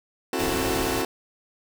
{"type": "chord", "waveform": "sawtooth", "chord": "F# half-diminished seventh", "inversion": "second", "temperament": "just", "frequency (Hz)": [266.4, 333, 370, 444], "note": ["C4", "E4", "F#4", "A4"], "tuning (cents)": [31, 18, 0, 16], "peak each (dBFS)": [-26, -27, -25, -27], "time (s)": [0.33, 1.05], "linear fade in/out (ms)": 2}
{"type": "noise", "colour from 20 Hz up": "pink", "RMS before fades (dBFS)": -30, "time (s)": [0.38, 1.03], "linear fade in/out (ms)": 20}
{"effects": []}